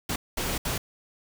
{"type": "noise bursts at uneven times", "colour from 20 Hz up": "pink", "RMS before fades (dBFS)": -29, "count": 3, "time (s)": [[0.09, 0.16], [0.37, 0.58], [0.65, 0.78]], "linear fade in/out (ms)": 5, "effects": []}